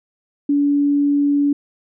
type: tone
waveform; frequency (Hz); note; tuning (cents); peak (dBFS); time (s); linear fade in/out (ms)
sine; 286.4; D4; -43; -13; 0.49-1.53; 5
effects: none

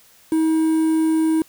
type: tone with quantisation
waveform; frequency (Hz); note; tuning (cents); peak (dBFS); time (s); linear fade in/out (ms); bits
triangle; 319; D#4; +43; -13; 0.32-1.42; 2; 6
effects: white hiss -52 dBFS RMS until 1.48 s

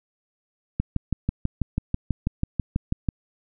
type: click train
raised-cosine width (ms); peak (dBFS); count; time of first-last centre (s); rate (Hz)
5; -10; 15; 0.8-3.088; 6.12
effects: none

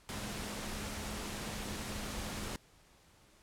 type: tone in noise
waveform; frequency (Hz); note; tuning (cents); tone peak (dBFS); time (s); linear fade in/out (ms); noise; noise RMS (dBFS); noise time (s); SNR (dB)
sine; 208.9; G#3; +10; -47; 0.09-2.56; 0; pink; -41; 0.09-2.56; -9
effects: pink hiss -64 dBFS RMS until 3.42 s + low-pass 11000 Hz 12 dB/octave

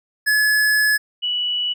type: tone pair in turn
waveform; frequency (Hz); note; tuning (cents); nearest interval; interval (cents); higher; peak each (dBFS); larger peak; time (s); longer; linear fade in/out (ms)
square / sine; 1705 / 2948; G#6 / F#7; +45 / -7; major sixth; 948; second; -15 / -19; first; 0.26-0.98 / 1.22-1.74; first; 20
effects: none

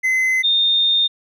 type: tone pair in turn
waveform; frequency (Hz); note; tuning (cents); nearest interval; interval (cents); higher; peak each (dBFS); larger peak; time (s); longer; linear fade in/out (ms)
triangle / sine; 2047 / 3647; C7 / A#7; -38 / -39; minor seventh; 999; second; -13; neither; 0.03-0.43 / 0.43-1.08; second; 20
effects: none

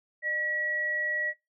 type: tone pair together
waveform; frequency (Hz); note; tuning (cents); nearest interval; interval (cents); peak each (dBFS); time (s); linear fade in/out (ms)
sine; 606 / 1923.9; D#5 / B6; -46 / -46; octave + minor sixth; 2000; -39 / -27; 0.22-1.34; 50
effects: noise-tail reverb RT60 0.2 s tail -21 dB re dry

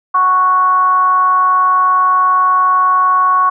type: tone with frequency modulation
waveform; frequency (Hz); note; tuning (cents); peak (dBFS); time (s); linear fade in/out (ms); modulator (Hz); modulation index
sine; 1108.7; C#6; 0; -8; 0.14-3.5; 10; 369; 0.36
effects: none

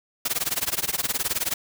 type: noise with tremolo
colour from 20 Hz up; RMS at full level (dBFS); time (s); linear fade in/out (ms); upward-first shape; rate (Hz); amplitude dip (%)
white; -23; 0.25-1.54; 5; sine; 19; 95
effects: none

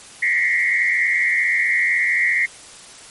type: tone with frequency modulation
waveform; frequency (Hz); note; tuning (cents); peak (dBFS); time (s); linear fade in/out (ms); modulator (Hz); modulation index
sine; 2020; B6; +39; -15; 0.22-2.46; 10; 88.4; 1.9
effects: white hiss -41 dBFS RMS until 3.1 s + MP3 48 kbps

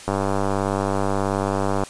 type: click train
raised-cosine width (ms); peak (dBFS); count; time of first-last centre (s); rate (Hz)
1; -8; 174; 0.08-1.836; 98.5
effects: white hiss -40 dBFS RMS until 1.89 s + resampled to 22050 Hz

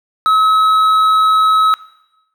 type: tone with hard clipping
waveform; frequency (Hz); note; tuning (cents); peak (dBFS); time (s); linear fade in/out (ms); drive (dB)
triangle; 1285; E6; -45; -10; 0.26-1.74; 0; 8
effects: noise-tail reverb RT60 0.9 s tail -18 dB re dry

